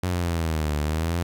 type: linear two-way sweep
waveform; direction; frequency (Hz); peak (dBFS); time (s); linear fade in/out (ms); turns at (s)
sawtooth; down then up; 91.6 to 73.42 to 87.7; -19; 0.03-1.23; 5; 0.78
effects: 10-bit